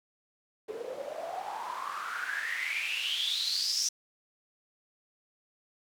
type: noise with band-pass filter sweep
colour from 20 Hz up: white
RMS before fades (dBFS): -34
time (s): 0.68-3.89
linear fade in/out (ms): 5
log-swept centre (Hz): 420 to 5800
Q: 9.7
effects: none